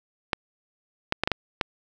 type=clicks; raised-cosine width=0.3 ms; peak=-6 dBFS; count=6; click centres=0.332 / 1.124 / 1.236 / 1.275 / 1.317 / 1.612 s; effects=none